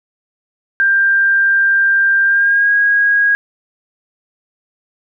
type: tone with pitch glide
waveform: sine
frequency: 1588 to 1642.1 Hz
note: G6 to G#6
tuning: +22 to -20 cents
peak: -9 dBFS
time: 0.8-3.35 s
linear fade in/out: 0 ms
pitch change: +58 cents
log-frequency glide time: 2.25-2.72 s
effects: none